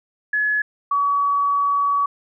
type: tone pair in turn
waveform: sine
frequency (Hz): 1700 / 1134.6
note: G#6 / C#6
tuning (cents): +40 / +40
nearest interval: perfect fifth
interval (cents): 700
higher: first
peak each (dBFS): -17 / -16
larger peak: second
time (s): 0.33-0.62 / 0.91-2.06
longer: second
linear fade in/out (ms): 5
effects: none